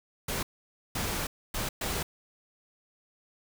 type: noise bursts at uneven times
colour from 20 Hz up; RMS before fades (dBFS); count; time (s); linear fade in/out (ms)
pink; -32; 4; 0.28-0.43 / 0.95-1.27 / 1.54-1.69 / 1.81-2.03; 5
effects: none